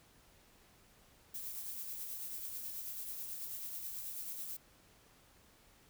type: noise with tremolo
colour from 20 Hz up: violet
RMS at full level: -42 dBFS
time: 1.34-4.57 s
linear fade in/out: 5 ms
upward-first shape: triangle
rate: 9.2 Hz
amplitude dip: 40%
effects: pink hiss -65 dBFS RMS until 5.89 s